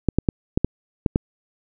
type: clicks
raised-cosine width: 3 ms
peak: -4 dBFS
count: 7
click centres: 0.087 / 0.186 / 0.288 / 0.575 / 0.646 / 1.062 / 1.159 s
effects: none